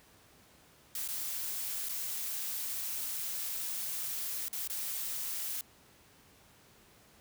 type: noise with dropouts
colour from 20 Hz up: blue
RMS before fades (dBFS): -37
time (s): 0.95-5.61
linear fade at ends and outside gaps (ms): 2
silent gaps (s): 1.078-1.086 / 1.888-1.892 / 4.484-4.529 / 4.676-4.698
effects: pink hiss -61 dBFS RMS until 7.2 s + high-pass 60 Hz 12 dB/octave